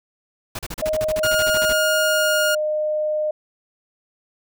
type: noise bursts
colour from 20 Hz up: pink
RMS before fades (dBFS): -29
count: 16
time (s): 0.55-1.73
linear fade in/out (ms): 5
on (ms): 40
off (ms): 36
type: tone with pitch glide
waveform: sine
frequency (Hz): 622.3 to 610.6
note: D#5 to D#5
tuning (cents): 0 to -33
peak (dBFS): -19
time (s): 0.82-3.31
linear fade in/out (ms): 5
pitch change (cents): -33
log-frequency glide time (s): 2.03-2.53
type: tone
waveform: sawtooth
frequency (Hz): 1425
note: F6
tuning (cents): +34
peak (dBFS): -15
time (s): 1.23-2.55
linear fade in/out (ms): 5
effects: none